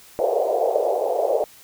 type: band-pass noise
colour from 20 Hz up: white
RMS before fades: -21 dBFS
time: 0.19-1.44 s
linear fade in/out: 0 ms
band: 430 to 700 Hz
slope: 48 dB/octave
effects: white hiss -48 dBFS RMS until 1.63 s